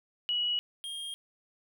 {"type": "tone pair in turn", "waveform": ["sine", "square"], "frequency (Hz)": [2923, 3227], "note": ["F#7", "G7"], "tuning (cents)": [-22, 50], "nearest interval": "major second", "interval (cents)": 172, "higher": "second", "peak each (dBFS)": [-27, -37], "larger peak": "first", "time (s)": [[0.29, 0.59], [0.84, 1.14]], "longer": "neither", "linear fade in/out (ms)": 0, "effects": []}